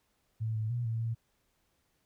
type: tone with pitch steps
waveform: sine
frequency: 111.1 / 109.2 / 120.4 / 113.3 / 114.4 Hz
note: A2 / A2 / B2 / A#2 / A#2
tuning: +17 / -13 / -44 / -49 / -32 cents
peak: -30 dBFS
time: 0.4-1.15 s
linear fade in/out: 20 ms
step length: 150 ms
effects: pink hiss -75 dBFS RMS until 2.05 s